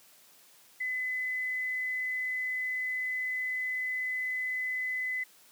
sine tone, 2016 Hz, B6, 35 cents sharp, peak -30 dBFS, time 0.8-5.24 s, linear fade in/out 10 ms, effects white hiss -59 dBFS RMS until 5.51 s + high-pass 150 Hz 12 dB/octave

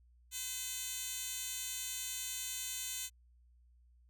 10% pulse tone with high-pass filter, 510 Hz, C5, 44 cents flat, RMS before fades -41 dBFS, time 0.31-3.1 s, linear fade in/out 50 ms, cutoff 5200 Hz, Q 1.2, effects added 60 Hz sine -62 dBFS peak until 4.09 s

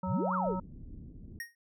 harmonic tone, 185.6 Hz, F#3, 6 cents sharp, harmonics 1 / 3 / 5 / 7, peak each -33 / -41 / -38 / -43 dBFS, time 0.03-0.6 s, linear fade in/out 5 ms
sine exponential two-way sweep, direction up then down, 66.1 to 1437 to 313.8 Hz, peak -30 dBFS, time 0.06-0.56 s, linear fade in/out 50 ms, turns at 0.34 s
pink low-pass noise, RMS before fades -47 dBFS, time 0.45-1.39 s, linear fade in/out 2 ms, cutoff 280 Hz, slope 24 dB/octave
square tone with exponential decay, 1864.7 Hz, A#6, in tune, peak -34 dBFS, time 1.4-1.55 s, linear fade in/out 2 ms, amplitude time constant 32 ms
effects none

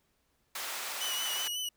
pink high-pass noise, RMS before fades -38 dBFS, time 0.55-1.48 s, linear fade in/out 5 ms, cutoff 920 Hz, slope 12 dB/octave
sawtooth tone with vibrato, 2960 Hz, F#7, in tune, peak -30 dBFS, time 1.01-1.69 s, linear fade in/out 5 ms, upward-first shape sine, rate 5.5 Hz, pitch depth 37 cents each way
effects pink hiss -74 dBFS RMS until 1.76 s

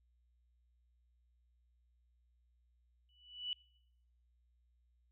sine tone with exponential growth, 2960 Hz, F#7, in tune, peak -34 dBFS, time 3.09-3.53 s, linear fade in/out 1 ms, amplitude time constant 95 ms, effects noise-tail reverb RT60 0.8 s tail -24 dB re dry + added 60 Hz sine -70 dBFS peak until 5.11 s

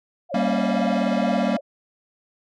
sine tone with vibrato, 622.3 Hz, D#5, in tune, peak -24 dBFS, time 0.29-1.61 s, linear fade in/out 50 ms, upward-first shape sine, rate 19 Hz, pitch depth 250 cents each way
square chord, G diminished, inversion none, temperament equal, 196 / 233.1 / 277.2 Hz, G3 / Bb3 / Db4, 0 / 0 / 0 cents, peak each -25 / -24 / -29 dBFS, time 0.34-1.57 s, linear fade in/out 5 ms
effects low-pass 4000 Hz 12 dB/octave

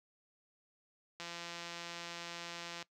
click train, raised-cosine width 0.2 ms, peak -27 dBFS, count 279, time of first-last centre 1.2-2.826 s, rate 171 Hz, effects noise-tail reverb RT60 0.1 s tail -20 dB re dry + high-pass 100 Hz 12 dB/octave

